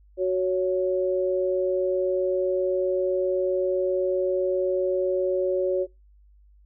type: tone pair together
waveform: sine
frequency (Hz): 370 / 557.7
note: F#4 / C#5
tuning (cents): 0 / +10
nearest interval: perfect fifth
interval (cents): 710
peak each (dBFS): -23 / -24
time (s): 0.17-5.87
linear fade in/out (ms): 50
effects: noise-tail reverb RT60 0.2 s tail -21 dB re dry + added 50 Hz sine -52 dBFS peak until 6.65 s